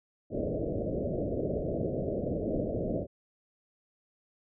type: low-pass noise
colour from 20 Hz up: white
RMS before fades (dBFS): -32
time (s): 0.3-3.07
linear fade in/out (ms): 50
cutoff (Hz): 640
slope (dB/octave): 96
effects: none